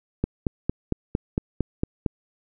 click train, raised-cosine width 3 ms, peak -9 dBFS, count 9, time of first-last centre 0.24-2.062 s, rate 4.39 Hz, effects none

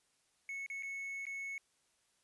triangle tone with dropouts, 2202 Hz, C#7, 12 cents flat, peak -38 dBFS, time 0.49-1.58 s, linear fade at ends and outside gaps 1 ms, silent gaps 0.663-0.7 / 0.825-0.832 / 1.254-1.267 s, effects white hiss -75 dBFS RMS until 2.23 s + resampled to 24000 Hz

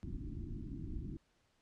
pink low-pass noise, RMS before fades -43 dBFS, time 0.03-1.17 s, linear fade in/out 0 ms, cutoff 350 Hz, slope 96 dB/octave, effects pink hiss -75 dBFS RMS until 1.61 s + low-pass 7000 Hz 12 dB/octave

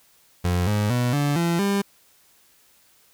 30% pulse tone with pitch steps, 88.9 / 104.51 / 122.85 / 144.42 / 169.77 / 199.57 Hz, F2 / G#2 / B2 / D3 / F3 / G3, +31 / +11 / -9 / -29 / -49 / +31 cents, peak -17 dBFS, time 0.44-1.82 s, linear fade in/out 10 ms, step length 230 ms, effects white hiss -58 dBFS RMS until 3.13 s

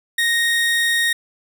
30% pulse tone, 1863 Hz, A#6, 2 cents flat, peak -13 dBFS, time 0.18-1.13 s, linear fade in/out 5 ms, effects none

